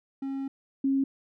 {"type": "tone pair in turn", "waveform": ["triangle", "sine"], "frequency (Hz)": [271.4, 271.4], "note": ["C#4", "C#4"], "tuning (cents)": [-36, -36], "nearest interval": "unison", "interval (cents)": 0, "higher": "neither", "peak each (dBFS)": [-28, -22], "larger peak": "second", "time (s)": [[0.22, 0.48], [0.84, 1.04]], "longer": "first", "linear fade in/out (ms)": 5, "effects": []}